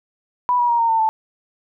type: tone with pitch steps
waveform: sine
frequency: 986 / 964 / 942.6 / 921.6 / 901 / 881 Hz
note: B5 / B5 / A#5 / A#5 / A5 / A5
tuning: -3 / -42 / +19 / -20 / +41 / +2 cents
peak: -14 dBFS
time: 0.49-1.09 s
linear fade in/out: 0 ms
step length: 100 ms
effects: none